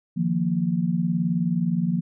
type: chord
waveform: sine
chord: Eb suspended second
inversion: none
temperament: equal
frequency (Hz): 155.56 / 174.61 / 233.1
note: Eb3 / F3 / Bb3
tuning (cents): 0 / 0 / 0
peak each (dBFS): -28 / -22 / -27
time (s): 0.16-2.01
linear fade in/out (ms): 20
effects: none